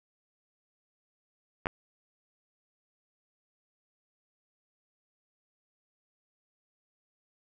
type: clicks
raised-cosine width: 0.5 ms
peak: -15 dBFS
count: 2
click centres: 1.658 / 1.669 s
effects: none